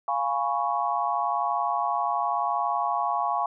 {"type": "chord", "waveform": "sine", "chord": "C# dominant seventh", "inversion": "first", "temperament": "equal", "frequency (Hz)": [698.5, 830.6, 987.8, 1108.7], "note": ["E#5", "G#5", "B5", "C#6"], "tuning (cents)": [0, 0, 0, 0], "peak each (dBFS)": [-29, -28, -31, -28], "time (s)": [0.08, 3.46], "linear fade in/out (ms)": 2, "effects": []}